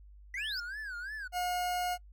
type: exponential sweep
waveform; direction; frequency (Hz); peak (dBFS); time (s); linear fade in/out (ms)
triangle; up; 1910 to 5430; -34; 0.34-0.6; 2
type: tone with vibrato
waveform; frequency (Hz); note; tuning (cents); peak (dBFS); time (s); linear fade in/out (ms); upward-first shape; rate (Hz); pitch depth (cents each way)
triangle; 1573; G6; +6; -36; 0.37-1.28; 10; sine; 2.9; 190
type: tone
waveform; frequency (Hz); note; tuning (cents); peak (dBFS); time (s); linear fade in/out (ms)
40% pulse; 718; F5; +48; -30; 1.32-1.98; 50
effects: noise-tail reverb RT60 0.1 s tail -26 dB re dry + added 50 Hz sine -51 dBFS peak until 2.12 s